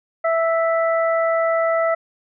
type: harmonic tone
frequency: 659.3 Hz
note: E5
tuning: in tune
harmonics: 1 / 2 / 3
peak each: -17 / -23 / -27 dBFS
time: 0.24-1.95 s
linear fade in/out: 10 ms
effects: none